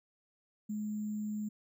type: tone with sample-and-hold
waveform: sine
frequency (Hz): 211.3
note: G#3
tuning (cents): +30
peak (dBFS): -34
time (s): 0.69-1.49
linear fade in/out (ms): 10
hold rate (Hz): 7350
effects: none